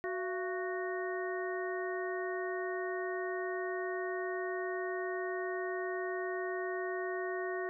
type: harmonic tone with a mistuned harmonic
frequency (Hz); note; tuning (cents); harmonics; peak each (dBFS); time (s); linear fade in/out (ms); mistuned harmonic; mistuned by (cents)
370; F#4; 0; 1 / 2 / 3 / 4 / 5; -36 / -41 / -45 / -47 / -42; 0.04-7.69; 0; 2; -140
effects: none